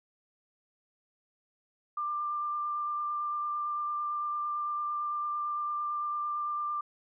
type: tone with vibrato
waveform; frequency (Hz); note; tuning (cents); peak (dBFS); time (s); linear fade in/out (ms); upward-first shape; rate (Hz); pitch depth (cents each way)
sine; 1189; D6; +21; -30; 1.97-6.81; 5; triangle; 8.9; 14
effects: none